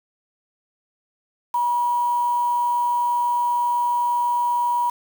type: tone with quantisation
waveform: sine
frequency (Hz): 963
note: B5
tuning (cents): -44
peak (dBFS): -18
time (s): 1.54-4.9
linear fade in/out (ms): 5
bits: 6
effects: none